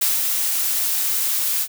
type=noise with ADSR envelope; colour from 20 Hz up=blue; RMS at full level=-18 dBFS; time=0.01-1.68 s; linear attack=9 ms; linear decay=170 ms; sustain=-3 dB; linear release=63 ms; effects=none